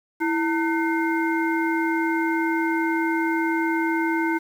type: harmonic tone with a mistuned harmonic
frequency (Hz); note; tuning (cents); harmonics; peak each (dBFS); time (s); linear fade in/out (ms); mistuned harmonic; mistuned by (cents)
302.7; D#4; -48; 1 / 3 / 5 / 7; -22 / -27 / -29 / -30; 0.2-4.39; 20; 1; +140
effects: 8-bit

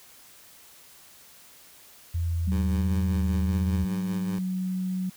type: tone with vibrato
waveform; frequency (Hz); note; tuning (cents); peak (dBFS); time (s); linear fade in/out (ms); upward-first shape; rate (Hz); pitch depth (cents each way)
sine; 82.41; E2; 0; -24; 2.14-3.85; 10; square; 1.5; 44
type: tone with pitch glide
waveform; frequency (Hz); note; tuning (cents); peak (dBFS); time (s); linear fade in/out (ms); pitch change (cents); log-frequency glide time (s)
sine; 186.7 to 185.41; F#3 to F#3; +16 to +4; -26; 2.47-5.1; 10; -12; 2.83-3.95
type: tone with tremolo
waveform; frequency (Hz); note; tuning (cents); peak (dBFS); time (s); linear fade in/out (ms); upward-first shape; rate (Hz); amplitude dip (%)
15% pulse; 101; G#2; -48; -27; 2.52-4.39; 0; triangle; 5.1; 50
effects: white hiss -52 dBFS RMS until 5.16 s

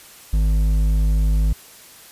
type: tone with hard clipping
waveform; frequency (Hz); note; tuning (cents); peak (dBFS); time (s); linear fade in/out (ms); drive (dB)
sine; 52; G#1; +3; -16; 0.33-1.53; 5; 7
effects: white hiss -44 dBFS RMS until 2.11 s + resampled to 32000 Hz

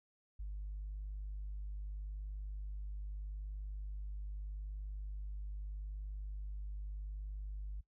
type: tone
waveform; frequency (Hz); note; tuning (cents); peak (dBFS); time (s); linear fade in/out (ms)
sine; 50.4; G1; +49; -39; 0.39-7.81; 10
effects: noise-tail reverb RT60 0.1 s tail -20 dB re dry + tanh soft clip ceiling -37 dBFS

